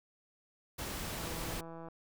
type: noise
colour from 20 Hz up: pink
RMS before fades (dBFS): -40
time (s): 0.78-1.61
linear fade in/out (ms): 10
type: click train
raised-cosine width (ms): 1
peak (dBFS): -34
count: 119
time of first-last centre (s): 1.17-1.885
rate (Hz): 165
effects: none